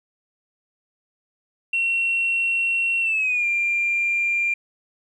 sine tone with pitch glide, 2726 to 2387 Hz, F7 to D7, -43 to +28 cents, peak -18 dBFS, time 1.73-4.54 s, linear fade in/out 5 ms, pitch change -229 cents, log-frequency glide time 3.01-3.46 s, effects tanh soft clip ceiling -14 dBFS + 10-bit

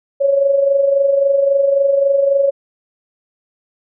sine tone with amplitude modulation, 555 Hz, C#5, 2 cents sharp, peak -8 dBFS, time 0.2-2.51 s, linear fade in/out 20 ms, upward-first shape sine, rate 23.7 Hz, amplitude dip 55%, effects none

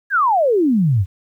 sine exponential sweep, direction down, 1693 to 85.5 Hz, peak -12 dBFS, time 0.1-1.06 s, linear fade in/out 50 ms, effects 9-bit

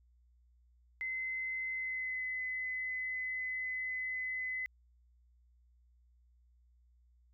sine tone with pitch glide, 2053 to 2024 Hz, C7 to B6, -33 to +42 cents, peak -35 dBFS, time 1.01-4.66 s, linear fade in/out 0 ms, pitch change -25 cents, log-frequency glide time 1.74-2.26 s, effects added 60 Hz sine -64 dBFS peak until 7.33 s

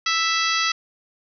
harmonic tone with a mistuned harmonic, 659.3 Hz, E5, in tune, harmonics 2 / 3 / 4 / 5 / 6 / 7 / 8 / 9, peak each -24 / -26 / -27 / -28 / -29 / -29 / -30 / -31 dBFS, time 0.06-0.72 s, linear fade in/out 5 ms, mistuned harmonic 8, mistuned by -62 cents, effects none

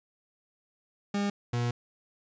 40% pulse tone pair in turn, 202.3 / 120.08 Hz, G#3 / B2, -45 / -48 cents, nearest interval major sixth, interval 903 cents, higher first, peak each -26 / -26 dBFS, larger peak neither, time 1.14-1.3 / 1.53-1.71 s, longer second, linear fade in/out 5 ms, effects resampled to 16000 Hz + 11-bit

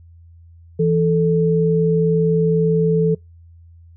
sine tone pair together, 164.81 / 439 Hz, E3 / A4, 0 / -4 cents, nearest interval octave + perfect fourth, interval 1696 cents, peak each -16 dBFS, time 0.79-3.15 s, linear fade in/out 10 ms, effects noise-tail reverb RT60 0.2 s tail -26 dB re dry + added 84 Hz sine -42 dBFS peak until 3.96 s

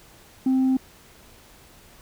sine tone, 261.6 Hz, C4, in tune, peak -15 dBFS, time 0.46-0.77 s, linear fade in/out 5 ms, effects tanh soft clip ceiling -16 dBFS + pink hiss -51 dBFS RMS until 2.01 s

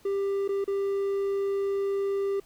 triangle tone with dropouts, 395.7 Hz, G4, 16 cents sharp, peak -23 dBFS, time 0.05-2.4 s, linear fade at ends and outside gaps 5 ms, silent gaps 0.479-0.489 / 0.643-0.677 s, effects pink hiss -59 dBFS RMS until 2.45 s

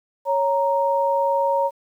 sine tone pair together, 554.3 / 932.3 Hz, C#5 / A#5, 0 / 0 cents, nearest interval major sixth, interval 900 cents, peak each -20 dBFS, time 0.25-1.71 s, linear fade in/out 50 ms, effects 9-bit

